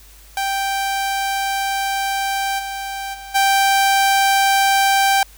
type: tone with level steps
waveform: sawtooth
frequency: 784 Hz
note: G5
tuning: in tune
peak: -15 / -21 / -29 / -9 dBFS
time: 0.37-5.23 s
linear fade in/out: 2 ms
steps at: 2.58 / 3.13 / 3.34 s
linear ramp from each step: 20 ms
effects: added 50 Hz sine -44 dBFS peak until 5.37 s + white hiss -47 dBFS RMS until 5.37 s